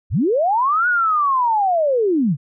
sine linear two-way sweep, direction up then down, 51.91 to 1480 to 121.9 Hz, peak -14 dBFS, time 0.1-2.37 s, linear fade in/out 50 ms, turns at 0.88 s, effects none

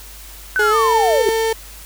sine linear sweep, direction down, 1542 to 370 Hz, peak -14 dBFS, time 0.56-1.29 s, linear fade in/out 0 ms
35% pulse tone with pitch glide, 422.8 to 447.9 Hz, G#4 to A4, +31 to +31 cents, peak -14 dBFS, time 0.59-1.53 s, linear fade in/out 5 ms, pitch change +100 cents, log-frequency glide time 0.7-0.76 s
effects added 50 Hz sine -38 dBFS peak until 1.85 s + white hiss -39 dBFS RMS until 1.85 s

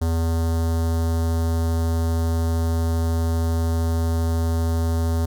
square tone with notch filter, 82.4 Hz, E2, in tune, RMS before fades -21 dBFS, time 0.01-5.26 s, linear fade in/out 10 ms, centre 2400 Hz, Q 0.63, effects none

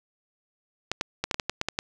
clicks, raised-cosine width 0.2 ms, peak -9 dBFS, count 10, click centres 0.916 / 1.011 / 1.24 / 1.312 / 1.344 / 1.398 / 1.496 / 1.614 / 1.686 / 1.789 s, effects none

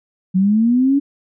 sine linear sweep, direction up, 181.5 to 286 Hz, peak -11 dBFS, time 0.34-1 s, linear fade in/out 20 ms, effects none

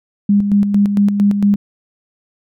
sine tone with tremolo, 202.7 Hz, G#3, 42 cents flat, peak -8 dBFS, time 0.29-1.56 s, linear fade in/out 5 ms, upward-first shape square, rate 4.4 Hz, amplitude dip 50%, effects none

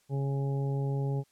harmonic tone, 138 Hz, C#3, 7 cents flat, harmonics 1 / 2 / 3 / 4 / 5 / 6, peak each -28 / -42 / -38 / -45 / -54 / -45 dBFS, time 0.09-1.24 s, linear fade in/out 50 ms, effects white hiss -69 dBFS RMS until 1.31 s + low-pass 11000 Hz 12 dB/octave

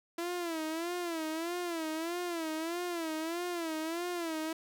sawtooth tone with vibrato, 333.7 Hz, E4, 21 cents sharp, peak -30 dBFS, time 0.18-4.53 s, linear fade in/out 5 ms, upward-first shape sine, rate 1.6 Hz, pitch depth 110 cents each way, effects none

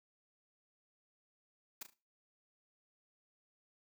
white noise with echo, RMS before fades -43 dBFS, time 1.81-1.83 s, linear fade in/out 5 ms, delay 36 ms, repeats 3, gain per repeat -10 dB, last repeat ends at 1.938 s, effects noise-tail reverb RT60 0.3 s tail -18 dB re dry

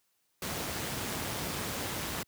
pink noise with amplitude modulation, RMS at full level -33 dBFS, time 0.42-2.23 s, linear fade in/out 2 ms, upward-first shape sine, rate 203 Hz, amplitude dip 50%, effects white hiss -75 dBFS RMS until 2.27 s + high-pass 80 Hz 12 dB/octave

